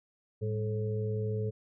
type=harmonic tone with a mistuned harmonic; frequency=108.2 Hz; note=A2; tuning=29 cents flat; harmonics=1 / 2 / 4 / 5; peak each=-31 / -41 / -35 / -46 dBFS; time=0.41-1.51 s; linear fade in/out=20 ms; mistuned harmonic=2; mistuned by=-120 cents; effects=none